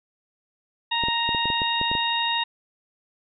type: harmonic tone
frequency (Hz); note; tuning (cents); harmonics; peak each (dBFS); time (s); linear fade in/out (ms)
932.3; A#5; 0; 1 / 2 / 3 / 4; -26 / -30 / -28 / -26; 0.91-2.44; 10
type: clicks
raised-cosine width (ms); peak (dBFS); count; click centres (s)
2; -18; 10; 1.037 / 1.085 / 1.291 / 1.348 / 1.456 / 1.502 / 1.618 / 1.814 / 1.915 / 1.952
effects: none